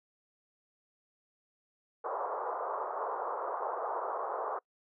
white band-pass noise, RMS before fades -36 dBFS, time 2.04-4.59 s, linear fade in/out 5 ms, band 420 to 1200 Hz, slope 48 dB/octave, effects noise-tail reverb RT60 0.1 s tail -25 dB re dry

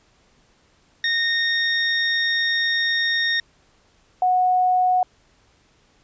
25% pulse / sine tone pair in turn, 1848 / 733.4 Hz, A#6 / F#5, -16 / -15 cents, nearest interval octave + major third, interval 1599 cents, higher first, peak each -15 dBFS, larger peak neither, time 1.04-3.4 / 4.22-5.03 s, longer first, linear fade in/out 2 ms, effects pink hiss -59 dBFS RMS until 6.03 s + resampled to 16000 Hz

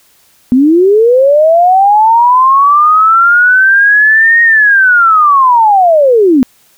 sine linear two-way sweep, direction up then down, 241.4 to 1871 to 241.4 Hz, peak -3 dBFS, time 0.52-6.43 s, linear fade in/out 0 ms, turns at 4.42 s, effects white hiss -48 dBFS RMS until 6.77 s

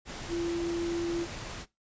sine tone in noise, 340.5 Hz, F4, 44 cents flat, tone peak -29 dBFS, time 0.28-1.27 s, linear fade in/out 50 ms, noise pink, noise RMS -40 dBFS, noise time 0.05-1.66 s, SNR +8 dB, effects noise-tail reverb RT60 0.2 s tail -19 dB re dry + resampled to 16000 Hz

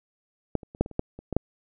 clicks, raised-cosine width 2 ms, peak -10 / -29 / -29 / -7 / -23 / -29 / -11 / -27 / -16 / -7 dBFS, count 10, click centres 0.553 / 0.632 / 0.749 / 0.81 / 0.861 / 0.913 / 0.994 / 1.19 / 1.327 / 1.366 s, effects none

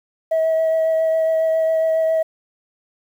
sine tone with vibrato, 644 Hz, E5, 41 cents flat, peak -13 dBFS, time 0.31-2.23 s, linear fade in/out 10 ms, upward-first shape triangle, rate 7.3 Hz, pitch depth 14 cents each way, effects tanh soft clip ceiling -13 dBFS + 8-bit

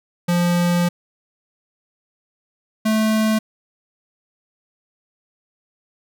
square tone pair in turn, 174.61 / 218 Hz, F3 / A3, 0 / -16 cents, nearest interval major third, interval 384 cents, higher second, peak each -16 dBFS, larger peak neither, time 0.28-0.89 / 2.85-3.39 s, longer first, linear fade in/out 10 ms, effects none

